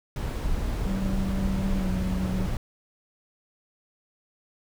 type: noise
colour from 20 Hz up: brown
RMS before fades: -28 dBFS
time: 0.16-2.57 s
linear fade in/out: 2 ms
type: tone with pitch glide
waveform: triangle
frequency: 192.4 to 186.17 Hz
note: G3 to F#3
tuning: -32 to +11 cents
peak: -25 dBFS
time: 0.86-2.47 s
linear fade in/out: 10 ms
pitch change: -57 cents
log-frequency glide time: 1.78-1.86 s
effects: none